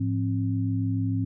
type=tone cluster; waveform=sine; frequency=107.1 / 174 / 266.8 Hz; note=A2 / F3 / C4; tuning=-46 / -6 / +34 cents; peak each=-25 / -34 / -28 dBFS; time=0-1.25 s; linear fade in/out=10 ms; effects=none